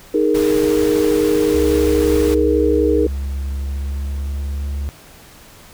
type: chord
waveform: sine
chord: D# suspended fourth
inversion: none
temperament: just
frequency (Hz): 311.1 / 414.8 / 466.7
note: D#4 / G#4 / A#4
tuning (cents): 0 / -2 / +2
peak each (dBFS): -17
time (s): 0.14-3.07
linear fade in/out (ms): 5
type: noise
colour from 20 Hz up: pink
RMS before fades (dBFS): -28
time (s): 0.34-2.35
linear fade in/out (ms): 10
type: tone with pitch glide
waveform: triangle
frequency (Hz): 68.5 to 70.59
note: C#2 to C#2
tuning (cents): -20 to +32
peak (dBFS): -18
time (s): 1.54-4.89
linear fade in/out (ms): 0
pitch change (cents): +52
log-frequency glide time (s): 3.42-4.67
effects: pink hiss -43 dBFS RMS until 5.73 s